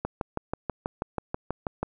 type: click train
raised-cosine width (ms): 1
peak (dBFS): -14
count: 12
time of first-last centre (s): 0.05-1.83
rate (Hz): 6.18
effects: none